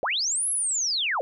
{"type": "linear two-way sweep", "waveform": "sine", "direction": "up then down", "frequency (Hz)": [415.3, 11175, 449.5], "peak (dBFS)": -23, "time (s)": [0.03, 1.21], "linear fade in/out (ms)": 0, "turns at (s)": 0.49, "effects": []}